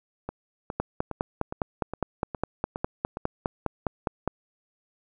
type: two click trains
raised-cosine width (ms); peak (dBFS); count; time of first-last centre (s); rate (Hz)
1; -18 / -11; 8 / 18; 0.29-3.171 / 0.8-4.276; 2.43 / 4.89
effects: none